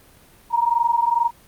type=tone pair together; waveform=sine; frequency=929.7 / 952 Hz; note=A#5 / A#5; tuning=-5 / +36 cents; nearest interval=unison; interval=41 cents; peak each=-19 dBFS; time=0.5-1.31 s; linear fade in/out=50 ms; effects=pink hiss -51 dBFS RMS until 1.47 s + Opus 32 kbps